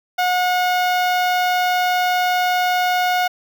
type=tone with notch filter; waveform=sawtooth; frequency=725 Hz; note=F#5; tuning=35 cents flat; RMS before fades=-18 dBFS; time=0.18-3.28 s; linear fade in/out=10 ms; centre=8900 Hz; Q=0.62; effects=none